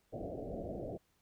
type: low-pass noise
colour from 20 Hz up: white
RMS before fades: -42 dBFS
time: 0.12-0.98 s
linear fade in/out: 20 ms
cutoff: 710 Hz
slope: 96 dB/octave
effects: pink hiss -75 dBFS RMS until 1.21 s